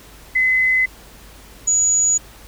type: tone pair in turn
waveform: sine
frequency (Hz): 2033 / 6838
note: B6 / G#8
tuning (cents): +50 / +50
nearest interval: octave + major sixth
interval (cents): 2100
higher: second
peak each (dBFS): -13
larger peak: neither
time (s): 0.35-0.86 / 1.67-2.18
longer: neither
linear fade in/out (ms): 10
effects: added 50 Hz sine -44 dBFS peak until 2.47 s + pink hiss -44 dBFS RMS until 2.47 s